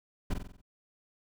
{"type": "noise with echo", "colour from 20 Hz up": "brown", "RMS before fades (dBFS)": -28, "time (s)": [0.3, 0.34], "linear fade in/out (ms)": 10, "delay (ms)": 46, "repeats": 6, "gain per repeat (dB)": -5, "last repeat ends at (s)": 0.616, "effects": []}